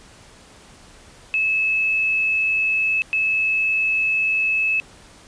sine tone bursts at uneven times, 2599 Hz, E7, 25 cents flat, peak -17 dBFS, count 2, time 1.34-3.02 / 3.13-4.8 s, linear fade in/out 0 ms, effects pink hiss -47 dBFS RMS until 5.27 s + resampled to 22050 Hz

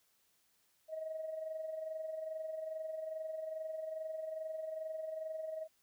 sine tone with amplitude modulation, 634 Hz, D#5, 32 cents sharp, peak -36 dBFS, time 0.88-5.68 s, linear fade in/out 50 ms, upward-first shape sine, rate 22.4 Hz, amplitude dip 55%, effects tanh soft clip ceiling -32 dBFS + white hiss -74 dBFS RMS until 5.82 s

